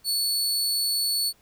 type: tone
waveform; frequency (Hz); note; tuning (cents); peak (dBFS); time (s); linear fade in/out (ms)
sawtooth; 4435; C#8; 0; -20; 0.04-1.33; 50
effects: pink hiss -61 dBFS RMS until 1.41 s